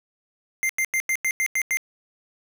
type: tone bursts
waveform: square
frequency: 2093 Hz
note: C7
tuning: in tune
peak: -21 dBFS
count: 8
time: 0.63-1.771 s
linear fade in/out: 0 ms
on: 63 ms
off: 91 ms
effects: none